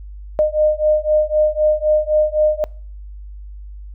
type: beating tone pair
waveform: sine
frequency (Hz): 609 / 612.9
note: D#5 / D#5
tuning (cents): -37 / -26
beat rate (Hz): 3.9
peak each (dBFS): -16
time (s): 0.39-2.64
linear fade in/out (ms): 0
effects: noise-tail reverb RT60 0.5 s tail -25 dB re dry + added 50 Hz sine -31 dBFS peak until 3.94 s

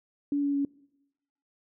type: tone with pitch steps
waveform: sine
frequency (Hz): 286.1 / 283.5 / 280.9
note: D4 / C#4 / C#4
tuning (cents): -45 / +39 / +23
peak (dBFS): -24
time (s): 0.32-0.65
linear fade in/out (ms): 2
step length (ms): 110
effects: noise-tail reverb RT60 0.9 s tail -23 dB re dry

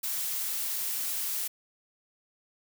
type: noise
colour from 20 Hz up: blue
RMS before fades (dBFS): -32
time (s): 0.03-1.48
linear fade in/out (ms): 10
effects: none

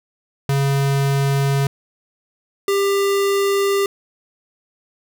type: tone pair in turn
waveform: square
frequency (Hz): 138.59 / 397.3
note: C#3 / G4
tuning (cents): 0 / +23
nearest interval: octave + tritone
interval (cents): 1823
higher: second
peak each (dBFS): -16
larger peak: neither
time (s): 0.49-1.67 / 2.68-3.86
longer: neither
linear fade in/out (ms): 2
effects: none

